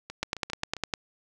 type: two click trains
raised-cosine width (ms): 0.2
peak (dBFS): -21 / -10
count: 6 / 8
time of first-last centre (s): 0.1-0.767 / 0.23-0.938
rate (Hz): 7.5 / 9.89
effects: none